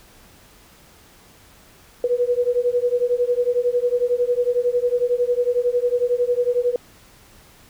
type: beating tone pair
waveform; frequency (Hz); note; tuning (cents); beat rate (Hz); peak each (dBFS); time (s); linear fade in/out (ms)
sine; 483 / 494; B4 / B4; -39 / 0; 11; -20; 2.04-6.76; 2
effects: pink hiss -50 dBFS RMS until 7.69 s